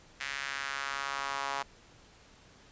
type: tone with high-pass filter sweep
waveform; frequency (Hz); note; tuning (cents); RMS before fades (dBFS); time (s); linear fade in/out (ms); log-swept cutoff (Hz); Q
sawtooth; 138.59; C#3; 0; -36; 0.2-1.63; 10; 1900 to 910; 2.1
effects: pink hiss -58 dBFS RMS until 2.71 s + resampled to 16000 Hz